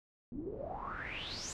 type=noise with low-pass filter sweep; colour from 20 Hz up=pink; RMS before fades=-42 dBFS; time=0.32-1.53 s; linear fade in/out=2 ms; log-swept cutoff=240 to 7500 Hz; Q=9.2; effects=none